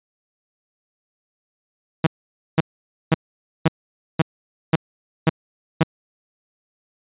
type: tone bursts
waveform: sawtooth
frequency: 160.9 Hz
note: E3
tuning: 42 cents flat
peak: -8 dBFS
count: 8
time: 2.04-5.834 s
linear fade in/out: 5 ms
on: 28 ms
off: 510 ms
effects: resampled to 8000 Hz